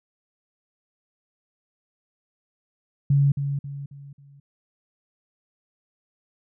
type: tone with echo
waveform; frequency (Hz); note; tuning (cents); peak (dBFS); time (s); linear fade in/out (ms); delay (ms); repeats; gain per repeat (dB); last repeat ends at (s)
sine; 140.6; C#3; +25; -15; 3.1-3.32; 5; 270; 4; -8; 4.4
effects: none